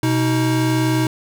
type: tone pair together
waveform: square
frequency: 125.29 / 316.2 Hz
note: B2 / D#4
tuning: +25 / +28 cents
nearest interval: octave + major third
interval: 1603 cents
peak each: -19 dBFS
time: 0.03-1.07 s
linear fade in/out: 2 ms
effects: none